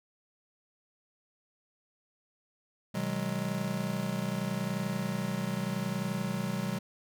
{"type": "chord", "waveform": "square", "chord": "G# minor seventh", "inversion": "first", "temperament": "just", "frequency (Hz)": [124.59, 155.74, 186.89, 207.7], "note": ["B2", "D#3", "F#3", "G#3"], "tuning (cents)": [16, 2, 18, 0], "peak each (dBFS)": [-39, -39, -35, -37], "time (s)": [2.94, 6.79], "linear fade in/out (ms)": 10, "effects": []}